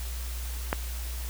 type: click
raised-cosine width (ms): 0.5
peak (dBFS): -10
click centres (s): 0.729
effects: added 60 Hz sine -32 dBFS peak until 1.29 s + white hiss -42 dBFS RMS until 1.29 s